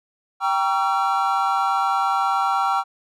triangle chord, G diminished seventh, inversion none, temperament just, 784 / 940.8 / 1128.9 / 1354.7 Hz, G5 / Bb5 / Db6 / Fb6, 0 / +16 / +31 / +47 cents, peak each -20 / -24 / -24 / -21 dBFS, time 0.4-2.84 s, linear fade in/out 50 ms, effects none

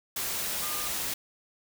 sine tone in noise, 1210 Hz, D#6, 49 cents flat, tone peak -40 dBFS, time 0.62-0.88 s, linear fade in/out 5 ms, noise white, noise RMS -32 dBFS, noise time 0.16-1.14 s, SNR -11 dB, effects none

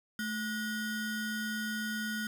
square ring-modulated tone, 837 Hz, G#5, 13 cents sharp, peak -31 dBFS, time 0.19-2.27 s, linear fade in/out 2 ms, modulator 619 Hz, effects 10-bit

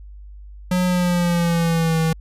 square tone with pitch glide, 181.3 to 161.52 Hz, F#3 to E3, -35 to -35 cents, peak -17 dBFS, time 0.71-2.13 s, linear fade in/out 5 ms, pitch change -200 cents, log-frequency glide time 0.86-1.99 s, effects added 50 Hz sine -36 dBFS peak until 2.2 s + resampled to 32000 Hz

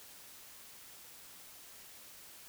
silence, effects white hiss -54 dBFS RMS until 2.48 s

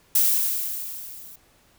violet noise with level ramp, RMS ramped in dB -17 to -44 dBFS, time 0.15-1.36 s, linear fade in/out 5 ms, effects pink hiss -59 dBFS RMS until 1.78 s

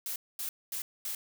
blue noise bursts, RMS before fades -36 dBFS, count 4, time 0.06-1.15 s, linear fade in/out 2 ms, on 100 ms, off 230 ms, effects none

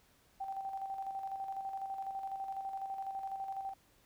sine tone with tremolo, 778 Hz, G5, 13 cents flat, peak -36 dBFS, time 0.4-3.74 s, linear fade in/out 10 ms, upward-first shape square, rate 12 Hz, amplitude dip 45%, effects pink hiss -68 dBFS RMS until 4.05 s

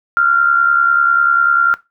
sine tone with amplitude modulation, 1387 Hz, F6, 12 cents flat, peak -6 dBFS, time 0.17-1.74 s, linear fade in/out 0 ms, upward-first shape sine, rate 70.1 Hz, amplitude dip 60%, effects noise-tail reverb RT60 0.2 s tail -18 dB re dry

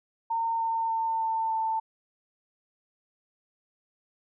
sine tone with pitch steps, 913 / 907.2 / 901.5 / 895.8 / 890.1 Hz, A#5 / A#5 / A5 / A5 / A5, -36 / -47 / +42 / +31 / +20 cents, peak -25 dBFS, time 0.3-1.8 s, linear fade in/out 10 ms, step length 300 ms, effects none

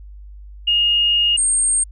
sine tone pair in turn, 2851 / 8578 Hz, F7 / C9, +35 / +42 cents, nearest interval octave + perfect fifth, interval 1907 cents, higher second, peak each -13 / -14 dBFS, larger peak first, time 0.67-1.37 / 1.37-1.84 s, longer first, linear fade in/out 10 ms, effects added 50 Hz sine -35 dBFS peak until 1.91 s

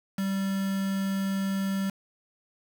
triangle tone with quantisation, 194.5 Hz, G3, 13 cents flat, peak -24 dBFS, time 0.18-1.9 s, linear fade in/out 5 ms, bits 6, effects none

